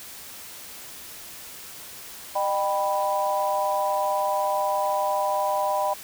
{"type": "chord", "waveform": "sine", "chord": "Eb augmented", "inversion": "none", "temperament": "equal with one note detuned", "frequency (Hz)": [608, 784, 987.8], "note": ["Eb5", "G5", "B5"], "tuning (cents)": [-40, 0, 0], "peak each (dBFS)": -26, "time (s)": [2.35, 5.94], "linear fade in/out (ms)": 10, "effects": ["white hiss -41 dBFS RMS until 6.03 s"]}